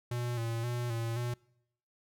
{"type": "tone with vibrato", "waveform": "square", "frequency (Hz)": 118.1, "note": "A#2", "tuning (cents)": 23, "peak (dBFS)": -33, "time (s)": [0.11, 1.34], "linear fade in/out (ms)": 5, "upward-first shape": "square", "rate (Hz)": 1.9, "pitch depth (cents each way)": 43, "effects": ["noise-tail reverb RT60 0.8 s tail -25 dB re dry"]}